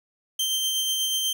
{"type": "tone with tremolo", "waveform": "sawtooth", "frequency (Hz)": 3136, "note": "G7", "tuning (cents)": 0, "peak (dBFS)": -19, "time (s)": [0.39, 1.33], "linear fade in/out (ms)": 5, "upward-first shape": "sine", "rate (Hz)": 8.2, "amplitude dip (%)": 25, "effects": []}